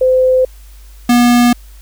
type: tone pair in turn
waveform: sine / square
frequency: 514 / 241.7 Hz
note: C5 / B3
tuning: -31 / -37 cents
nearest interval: octave + minor second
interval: 1306 cents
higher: first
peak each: -7 dBFS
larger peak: neither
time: 0.01-0.45 / 1.09-1.53 s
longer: neither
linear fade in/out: 5 ms
effects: added 50 Hz sine -34 dBFS peak until 1.81 s + white hiss -47 dBFS RMS until 1.81 s